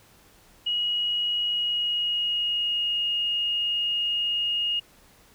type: tone with pitch glide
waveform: sine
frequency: 2900 to 2857 Hz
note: F#7 to F7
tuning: -35 to +39 cents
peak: -23 dBFS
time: 0.66-4.8 s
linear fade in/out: 10 ms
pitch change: -26 cents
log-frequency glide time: 1.42-3.09 s
effects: pink hiss -56 dBFS RMS until 5.34 s